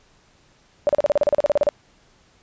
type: tone bursts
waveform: sine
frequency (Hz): 585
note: D5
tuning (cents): -7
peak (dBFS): -13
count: 15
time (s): 0.87-1.689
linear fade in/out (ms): 0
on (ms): 21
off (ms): 36
effects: pink hiss -57 dBFS RMS until 2.42 s + resampled to 16000 Hz